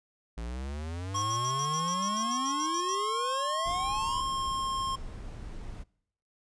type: exponential sweep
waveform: square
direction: up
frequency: 54.7 to 1032 Hz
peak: -35 dBFS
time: 0.37-4.22 s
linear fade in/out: 10 ms
type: tone with pitch glide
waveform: square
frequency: 1085 to 1067 Hz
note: C#6 to C6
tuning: -37 to +34 cents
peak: -30 dBFS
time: 1.14-4.96 s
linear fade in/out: 10 ms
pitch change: -29 cents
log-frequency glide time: 1.31-4.82 s
type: tone bursts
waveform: sine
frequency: 5770 Hz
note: F#8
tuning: 44 cents flat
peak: -35 dBFS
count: 13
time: 1.16-2.947 s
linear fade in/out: 0 ms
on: 59 ms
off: 85 ms
type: noise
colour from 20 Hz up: brown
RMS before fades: -41 dBFS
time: 3.65-5.84 s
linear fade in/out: 20 ms
effects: noise-tail reverb RT60 0.7 s tail -24 dB re dry + resampled to 22050 Hz